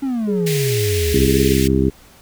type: exponential sweep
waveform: triangle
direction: down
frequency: 281.5 to 61.8 Hz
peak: -16 dBFS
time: 0.02-1.28 s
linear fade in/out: 10 ms
type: tone with vibrato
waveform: sine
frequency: 415.3 Hz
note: G#4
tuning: in tune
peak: -19 dBFS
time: 0.27-1.54 s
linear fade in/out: 20 ms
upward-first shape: sine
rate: 1.9 Hz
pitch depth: 9 cents each way
type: high-pass noise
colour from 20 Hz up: pink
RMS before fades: -26 dBFS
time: 0.46-1.68 s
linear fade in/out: 10 ms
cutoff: 1800 Hz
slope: 48 dB/octave
type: harmonic tone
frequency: 66.4 Hz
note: C2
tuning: 26 cents sharp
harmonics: 1 / 2 / 3 / 4 / 5 / 6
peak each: -20 / -20 / -20 / -20 / -20 / -20 dBFS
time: 1.13-1.9 s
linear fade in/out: 10 ms
effects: pink hiss -47 dBFS RMS until 2.21 s